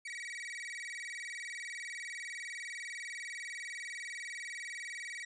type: tone with vibrato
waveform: 40% pulse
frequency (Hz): 2082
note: C7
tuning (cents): -9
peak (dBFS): -40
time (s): 0.05-5.25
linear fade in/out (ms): 5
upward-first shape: square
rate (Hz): 20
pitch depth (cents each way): 150
effects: resampled to 22050 Hz